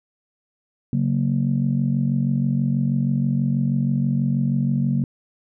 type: chord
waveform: sine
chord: F# major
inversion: second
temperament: just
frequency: 138.75 / 185 / 231.2 Hz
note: C#3 / F#3 / A#3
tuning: +2 / 0 / -14 cents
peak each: -20 / -24 / -22 dBFS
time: 0.93-5.04 s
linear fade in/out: 2 ms
effects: tanh soft clip ceiling -9 dBFS